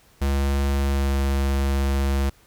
square tone with pitch glide, 69.3 to 68.62 Hz, C#2 to C#2, 0 to -17 cents, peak -20 dBFS, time 0.21-2.3 s, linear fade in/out 10 ms, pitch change -17 cents, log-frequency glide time 0.78-1.16 s, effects pink hiss -56 dBFS RMS until 2.46 s

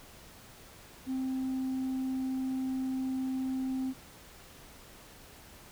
sine tone, 261.6 Hz, C4, in tune, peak -28 dBFS, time 1.06-3.94 s, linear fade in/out 50 ms, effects tanh soft clip ceiling -29 dBFS + pink hiss -53 dBFS RMS until 5.71 s

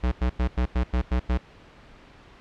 square tone bursts, 61.74 Hz, B1, in tune, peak -21 dBFS, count 8, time 0.03-1.379 s, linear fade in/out 10 ms, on 89 ms, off 91 ms, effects pink hiss -50 dBFS RMS until 2.4 s + low-pass 3000 Hz 12 dB/octave

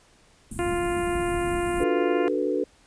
pink band-stop noise, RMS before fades -33 dBFS, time 0.51-1.84 s, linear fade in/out 5 ms, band 300 to 8400 Hz, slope 48 dB/octave
harmonic tone, 349.2 Hz, F4, in tune, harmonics 1 / 2 / 3 / 4 / 5 / 6 / 7 / 8, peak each -25 / -31 / -35 / -37 / -39 / -41 / -42 / -43 dBFS, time 0.59-2.28 s, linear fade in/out 0 ms
sine chord, B minor seventh, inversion first, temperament equal, 293.7 / 370 / 440 / 493.9 Hz, D4 / F#4 / A4 / B4, 0 / 0 / 0 / 0 cents, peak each -28 dBFS, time 1.8-2.64 s, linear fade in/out 5 ms
effects pink hiss -58 dBFS RMS until 2.86 s + resampled to 22050 Hz

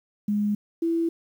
sine tone pair in turn, 207.4 / 332.7 Hz, G#3 / E4, -2 / +16 cents, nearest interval minor sixth, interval 818 cents, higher second, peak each -21 dBFS, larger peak neither, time 0.28-0.55 / 0.82-1.09 s, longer neither, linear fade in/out 5 ms, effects 9-bit

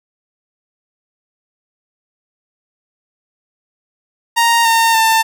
sawtooth tone with pitch steps, 931 / 912.4 / 894.1 Hz, A#5 / A#5 / A5, -2 / -37 / +28 cents, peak -6 dBFS, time 4.36-5.23 s, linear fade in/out 20 ms, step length 290 ms, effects none

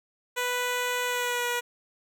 10% pulse tone with pitch glide, 493.9 to 483.7 Hz, B4 to B4, 0 to -36 cents, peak -18 dBFS, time 0.36-1.61 s, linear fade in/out 20 ms, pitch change -36 cents, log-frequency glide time 1.06-1.47 s, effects none

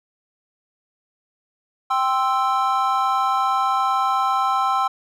triangle chord, C major, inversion second, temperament equal, 784 / 1046.5 / 1318.5 Hz, G5 / C6 / E6, 0 / 0 / 0 cents, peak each -20 dBFS, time 1.9-4.88 s, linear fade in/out 10 ms, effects none

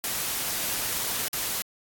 white noise with dropouts, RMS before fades -29 dBFS, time 0.04-1.62 s, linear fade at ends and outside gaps 0 ms, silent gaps 1.282-1.331 s, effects AAC 64 kbps

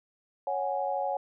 sine chord, C# suspended fourth, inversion none, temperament just, 554.4 / 739.2 / 831.5 Hz, C#5 / F#5 / G#5, 0 / -2 / +2 cents, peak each -32 dBFS, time 0.47-1.17 s, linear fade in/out 2 ms, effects none

